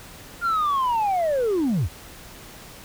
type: linear sweep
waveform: sine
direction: down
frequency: 1419 to 59.7 Hz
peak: -17 dBFS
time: 0.41-1.89 s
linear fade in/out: 50 ms
effects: tanh soft clip ceiling -18 dBFS + pink hiss -43 dBFS RMS until 2.84 s

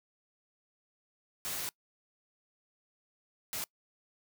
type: noise bursts at uneven times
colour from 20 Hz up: white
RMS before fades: -37 dBFS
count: 2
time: 1.45-1.69 / 3.53-3.64 s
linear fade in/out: 0 ms
effects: noise-tail reverb RT60 0.1 s tail -24 dB re dry

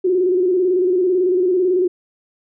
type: tone with vibrato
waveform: sine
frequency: 364.8 Hz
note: F#4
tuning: 24 cents flat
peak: -13 dBFS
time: 0.04-1.88 s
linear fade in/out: 10 ms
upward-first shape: square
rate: 18 Hz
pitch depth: 54 cents each way
effects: none

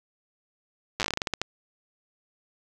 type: slowing click train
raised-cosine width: 0.2 ms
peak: -9 dBFS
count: 14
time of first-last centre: 1-1.416 s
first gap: 8 ms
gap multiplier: 1.21
effects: none

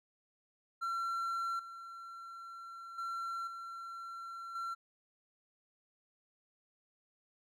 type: tone with level steps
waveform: triangle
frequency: 1359 Hz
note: F6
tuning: 48 cents flat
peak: -32 / -44 / -35 / -41 / -35 dBFS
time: 0.81-4.75 s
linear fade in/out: 20 ms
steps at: 1.59 / 2.98 / 3.47 / 4.55 s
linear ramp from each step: 5 ms
effects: none

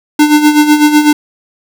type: tone with tremolo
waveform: square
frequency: 299.4 Hz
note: D4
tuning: 33 cents sharp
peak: -3 dBFS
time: 0.19-1.13 s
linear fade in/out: 5 ms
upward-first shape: sine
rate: 8 Hz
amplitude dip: 65%
effects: none

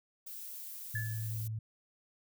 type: noise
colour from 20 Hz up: violet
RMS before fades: -45 dBFS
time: 0.26-1.48 s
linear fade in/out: 10 ms
type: tone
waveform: sine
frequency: 110 Hz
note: A2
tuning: in tune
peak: -35 dBFS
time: 0.94-1.59 s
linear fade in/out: 5 ms
type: tone with exponential decay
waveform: sine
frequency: 1725 Hz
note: A6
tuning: 35 cents flat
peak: -33 dBFS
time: 0.95-1.33 s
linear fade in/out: 5 ms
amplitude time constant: 82 ms
effects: none

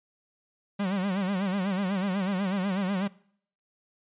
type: tone with vibrato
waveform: 45% pulse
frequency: 192.3 Hz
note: G3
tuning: 33 cents flat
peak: -26 dBFS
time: 0.79-3.08 s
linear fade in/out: 10 ms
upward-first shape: sine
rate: 8.1 Hz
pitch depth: 110 cents each way
effects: noise-tail reverb RT60 0.6 s tail -21 dB re dry + resampled to 8000 Hz

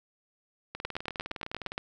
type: two click trains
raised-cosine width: 0.3 ms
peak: -16 / -21 dBFS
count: 9 / 20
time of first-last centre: 0.85-1.779 / 0.75-1.719 s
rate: 8.61 / 19.6 Hz
effects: none

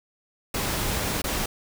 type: noise with dropouts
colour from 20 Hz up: pink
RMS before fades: -27 dBFS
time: 0.54-1.46 s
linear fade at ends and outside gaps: 5 ms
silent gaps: 1.219-1.24 s
effects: none

